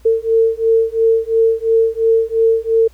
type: beating tone pair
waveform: sine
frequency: 450 / 452.9 Hz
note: A4 / A#4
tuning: +39 / -50 cents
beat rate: 2.9 Hz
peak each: -14 dBFS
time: 0.05-2.88 s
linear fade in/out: 10 ms
effects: added 60 Hz sine -43 dBFS peak until 2.93 s + pink hiss -53 dBFS RMS until 2.93 s